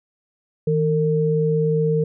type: tone pair together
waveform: sine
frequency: 159 / 454.2 Hz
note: D#3 / A#4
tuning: +38 / -45 cents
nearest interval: octave + tritone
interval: 1817 cents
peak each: -19 dBFS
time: 0.67-2.04 s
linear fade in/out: 5 ms
effects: none